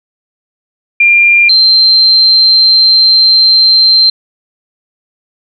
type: tone pair in turn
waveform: sine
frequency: 2393 / 4135 Hz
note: D7 / C8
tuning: +32 / -21 cents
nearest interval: major sixth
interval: 947 cents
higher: second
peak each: -3 dBFS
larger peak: neither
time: 1-1.49 / 1.49-4.1 s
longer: second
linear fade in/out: 5 ms
effects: none